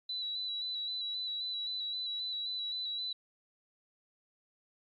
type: tone with vibrato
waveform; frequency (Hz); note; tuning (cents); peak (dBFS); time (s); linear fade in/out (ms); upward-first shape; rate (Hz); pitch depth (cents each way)
sine; 3951; B7; 0; -34; 0.09-3.13; 5; square; 3.8; 22
effects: MP3 48 kbps